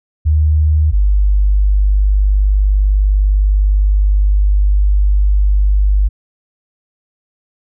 sine tone pair in turn, 76.5 / 49.88 Hz, D#2 / G1, -29 / +31 cents, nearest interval perfect fifth, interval 740 cents, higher first, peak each -8 / -8 dBFS, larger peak neither, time 0.25-0.92 / 0.92-6.09 s, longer second, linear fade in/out 20 ms, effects none

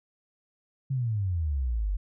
sine exponential sweep, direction down, 138.59 to 45.56 Hz, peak -25 dBFS, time 0.9-1.97 s, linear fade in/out 10 ms, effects none

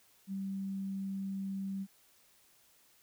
sine tone, 194.3 Hz, G3, 15 cents flat, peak -35 dBFS, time 0.27-1.87 s, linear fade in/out 50 ms, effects white hiss -66 dBFS RMS until 3.02 s

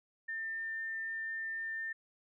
sine tone, 1799 Hz, A6, 38 cents sharp, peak -36 dBFS, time 0.28-1.93 s, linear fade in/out 10 ms, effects none

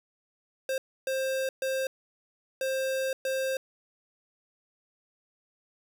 square tone bursts at uneven times, 529 Hz, C5, 19 cents sharp, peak -28 dBFS, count 5, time 0.69-0.78 / 1.07-1.49 / 1.62-1.87 / 2.61-3.13 / 3.25-3.57 s, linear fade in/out 2 ms, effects none

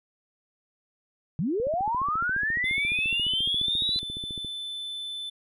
sine linear sweep, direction up, 136.2 to 4033 Hz, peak -24 dBFS, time 1.39-3.99 s, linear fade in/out 0 ms
click train, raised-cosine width 3 ms, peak -27 dBFS, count 42, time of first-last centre 1.6-4.447 s, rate 14.4 Hz
triangle tone, 3520 Hz, A7, in tune, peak -31 dBFS, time 2.64-5.3 s, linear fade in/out 10 ms
effects resampled to 32000 Hz

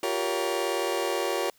30% pulse chord, G half-diminished seventh, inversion third, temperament just, 352.8 / 392 / 470.4 / 564.5 Hz, F4 / G4 / Bb4 / Db5, +18 / 0 / +16 / +31 cents, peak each -29 dBFS, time 0.03-1.5 s, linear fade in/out 2 ms, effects white hiss -62 dBFS RMS until 1.58 s

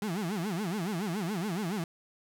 35% pulse tone with vibrato, 188.6 Hz, F#3, 33 cents sharp, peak -29 dBFS, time 0.02-1.84 s, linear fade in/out 2 ms, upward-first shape sine, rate 7.1 Hz, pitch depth 260 cents each way, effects none

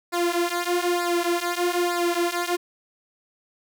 sawtooth tone with flanger, 349.2 Hz, F4, in tune, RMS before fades -24 dBFS, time 0.12-2.57 s, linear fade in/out 20 ms, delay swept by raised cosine 0.32 to 6.12 ms, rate 1.1 Hz, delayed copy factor -0.9, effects none

